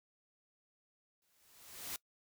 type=noise with exponential growth; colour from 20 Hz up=white; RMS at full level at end=-40 dBFS; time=1.22-1.96 s; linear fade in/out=1 ms; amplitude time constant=160 ms; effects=noise-tail reverb RT60 0.1 s tail -22 dB re dry